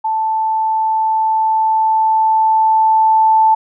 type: tone with level ramp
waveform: sine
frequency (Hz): 880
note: A5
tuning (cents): 0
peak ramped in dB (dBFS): -14 to -7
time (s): 0.04-3.55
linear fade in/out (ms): 10
effects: none